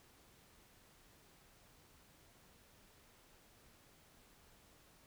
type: silence
effects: pink hiss -66 dBFS RMS until 5.06 s